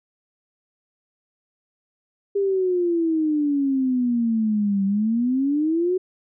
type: exponential two-way sweep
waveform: sine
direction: down then up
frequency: 403.8 to 193.8 to 375.9 Hz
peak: -18 dBFS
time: 2.35-5.98 s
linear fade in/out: 10 ms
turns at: 4.85 s
effects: none